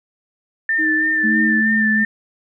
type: tone with vibrato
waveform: sine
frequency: 1784 Hz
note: A6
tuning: 23 cents sharp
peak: -15 dBFS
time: 0.69-2.05 s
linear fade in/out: 2 ms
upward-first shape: sine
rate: 3.1 Hz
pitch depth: 27 cents each way
type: tone with tremolo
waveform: sine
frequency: 313 Hz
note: D#4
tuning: 10 cents sharp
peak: -19 dBFS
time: 0.78-1.62 s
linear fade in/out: 20 ms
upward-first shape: triangle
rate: 2 Hz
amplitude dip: 65%
type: tone with pitch glide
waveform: sine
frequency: 220 to 215.5 Hz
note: A3 to A3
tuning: 0 to -36 cents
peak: -17 dBFS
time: 1.23-2.05 s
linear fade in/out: 20 ms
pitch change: -36 cents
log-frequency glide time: 1.62-1.93 s
effects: none